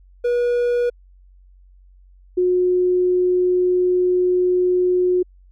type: tone pair in turn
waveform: triangle / sine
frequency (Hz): 483.3 / 362.1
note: B4 / F#4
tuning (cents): -38 / -37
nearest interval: perfect fourth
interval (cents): 499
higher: first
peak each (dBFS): -14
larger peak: neither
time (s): 0.24-0.9 / 2.37-5.23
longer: second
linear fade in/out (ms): 10
effects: added 46 Hz sine -46 dBFS peak until 5.51 s